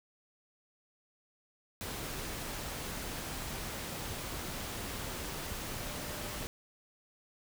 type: tone in noise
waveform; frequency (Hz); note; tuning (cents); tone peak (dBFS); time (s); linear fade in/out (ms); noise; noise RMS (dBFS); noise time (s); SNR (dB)
sine; 595; D5; +22; -50; 5.81-6.38; 0; pink; -40; 1.81-6.47; -13
effects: none